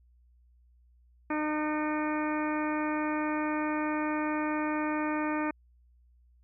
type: harmonic tone with a mistuned harmonic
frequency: 304.1 Hz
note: D#4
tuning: 40 cents flat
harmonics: 1 / 2 / 3 / 4 / 5 / 6 / 7 / 8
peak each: -30 / -37 / -36 / -38 / -41 / -41 / -44 / -44 dBFS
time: 1.3-5.51 s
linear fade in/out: 5 ms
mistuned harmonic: 7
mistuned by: +50 cents
effects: added 60 Hz sine -59 dBFS peak until 6.43 s